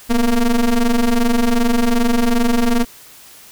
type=ring-modulated tone; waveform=square; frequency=115.7 Hz; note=A#2; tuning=13 cents flat; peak=-10 dBFS; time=0.09-2.85 s; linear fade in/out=20 ms; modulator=127 Hz; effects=white hiss -42 dBFS RMS until 3.51 s